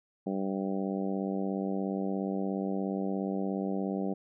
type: harmonic tone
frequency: 97 Hz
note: G2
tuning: 18 cents flat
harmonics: 2 / 3 / 4 / 5 / 6 / 7 / 8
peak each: -32 / -36 / -38 / -40 / -42 / -43 / -44 dBFS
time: 0.26-4.14 s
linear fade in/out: 10 ms
effects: none